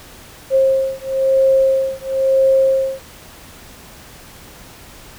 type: beating tone pair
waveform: sine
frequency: 533 / 534 Hz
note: C5 / C5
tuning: +32 / +35 cents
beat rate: 1 Hz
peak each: -15 dBFS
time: 0.5-3.03 s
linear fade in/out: 50 ms
effects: pink hiss -40 dBFS RMS until 5.18 s